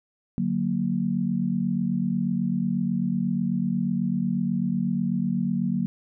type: chord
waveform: sine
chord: D augmented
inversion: none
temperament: equal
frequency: 146.83 / 185 / 233.1 Hz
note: D3 / F#3 / A#3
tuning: 0 / 0 / 0 cents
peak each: -31 / -25 / -26 dBFS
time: 0.38-5.86 s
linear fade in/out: 0 ms
effects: none